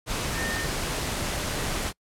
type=tone in noise; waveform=sine; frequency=1820 Hz; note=A#6; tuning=42 cents flat; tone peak=-31 dBFS; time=0.34-0.68 s; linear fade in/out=50 ms; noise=pink; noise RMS=-29 dBFS; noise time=0.06-1.93 s; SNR=-5 dB; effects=noise-tail reverb RT60 0.1 s tail -26 dB re dry + low-pass 11000 Hz 12 dB/octave